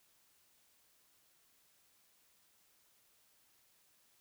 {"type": "silence", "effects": ["white hiss -71 dBFS RMS until 4.2 s"]}